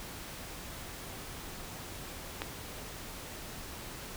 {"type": "click", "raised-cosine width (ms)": 0.3, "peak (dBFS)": -17, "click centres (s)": 2.419, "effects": ["pink hiss -44 dBFS RMS until 4.16 s"]}